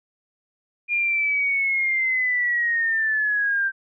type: linear sweep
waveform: sine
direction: down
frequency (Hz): 2422 to 1568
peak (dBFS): -19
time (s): 0.88-3.72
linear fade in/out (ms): 50
effects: none